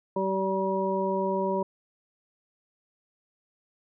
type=harmonic tone; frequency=192 Hz; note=G3; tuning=36 cents flat; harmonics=1 / 2 / 3 / 5; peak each=-31 / -29 / -30 / -30 dBFS; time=0.16-1.63 s; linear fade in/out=5 ms; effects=none